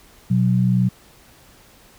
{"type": "tone pair together", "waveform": "sine", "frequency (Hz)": [123.47, 185], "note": ["B2", "F#3"], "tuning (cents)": [0, 0], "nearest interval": "perfect fifth", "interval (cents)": 700, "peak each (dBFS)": -17, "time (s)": [0.3, 0.89], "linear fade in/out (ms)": 10, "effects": ["pink hiss -50 dBFS RMS until 1.98 s"]}